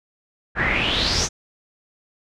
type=noise with low-pass filter sweep; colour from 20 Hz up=pink; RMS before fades=-21 dBFS; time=0.55-1.29 s; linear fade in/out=50 ms; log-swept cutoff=1600 to 6600 Hz; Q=6.3; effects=none